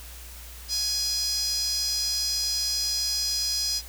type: tone with high-pass filter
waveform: sawtooth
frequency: 830.6 Hz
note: G#5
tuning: in tune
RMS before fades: -27 dBFS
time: 0.68-3.82 s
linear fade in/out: 50 ms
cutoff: 5100 Hz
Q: 7.3
effects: added 60 Hz sine -42 dBFS peak until 3.88 s + white hiss -45 dBFS RMS until 3.88 s